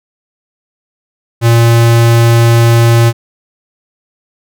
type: tone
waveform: square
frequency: 116.54 Hz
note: A#2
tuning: in tune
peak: -5 dBFS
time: 1.41-3.13 s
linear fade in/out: 50 ms
effects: none